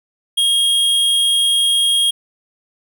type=tone; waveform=square; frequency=3258 Hz; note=G#7; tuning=34 cents flat; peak=-13 dBFS; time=0.37-2.11 s; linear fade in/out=10 ms; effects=none